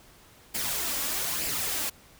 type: noise with flanger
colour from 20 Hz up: white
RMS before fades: -30 dBFS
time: 0.54-1.9 s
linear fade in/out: 10 ms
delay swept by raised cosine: 0.39 to 3.69 ms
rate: 1.1 Hz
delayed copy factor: +0.5
effects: pink hiss -55 dBFS RMS until 2.19 s